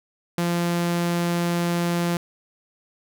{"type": "tone", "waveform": "sawtooth", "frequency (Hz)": 172.5, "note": "F3", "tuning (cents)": -21, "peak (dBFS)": -17, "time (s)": [0.38, 2.17], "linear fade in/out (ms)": 2, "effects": []}